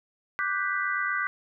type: chord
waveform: sine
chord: G major seventh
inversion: second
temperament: equal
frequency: 1174.7 / 1480 / 1568 / 1975.5 Hz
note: D6 / F#6 / G6 / B6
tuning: 0 / 0 / 0 / 0 cents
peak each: -31 dBFS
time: 0.39-1.27 s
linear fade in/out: 0 ms
effects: none